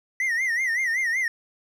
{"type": "tone with vibrato", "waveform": "triangle", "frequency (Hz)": 1962, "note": "B6", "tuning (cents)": -12, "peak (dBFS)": -20, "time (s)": [0.2, 1.28], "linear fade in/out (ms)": 2, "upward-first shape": "sine", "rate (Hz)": 5.3, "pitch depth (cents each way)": 140, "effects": []}